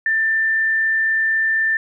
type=tone; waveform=sine; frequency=1782 Hz; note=A6; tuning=22 cents sharp; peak=-15 dBFS; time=0.06-1.77 s; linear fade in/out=2 ms; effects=none